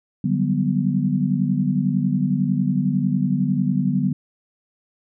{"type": "chord", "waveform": "sine", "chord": "G major seventh", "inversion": "second", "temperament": "equal", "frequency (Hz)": [146.83, 185, 196, 246.9], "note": ["D3", "F#3", "G3", "B3"], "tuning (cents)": [0, 0, 0, 0], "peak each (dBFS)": -23, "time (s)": [0.24, 4.13], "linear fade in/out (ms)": 5, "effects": []}